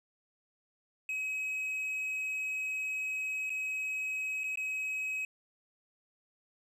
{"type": "tone with dropouts", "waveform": "triangle", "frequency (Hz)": 2547, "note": "D#7", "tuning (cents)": 40, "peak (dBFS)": -31, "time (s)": [1.09, 5.25], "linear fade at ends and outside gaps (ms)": 2, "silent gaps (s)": [[3.496, 3.502], [4.436, 4.44], [4.557, 4.573]], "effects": ["resampled to 32000 Hz", "12-bit"]}